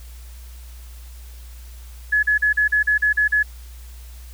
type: tone bursts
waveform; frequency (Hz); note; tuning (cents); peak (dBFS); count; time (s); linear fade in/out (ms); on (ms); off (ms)
sine; 1700; G#6; +40; -14; 9; 2.12-3.43; 10; 110; 40
effects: added 60 Hz sine -36 dBFS peak until 4.33 s + white hiss -49 dBFS RMS until 4.33 s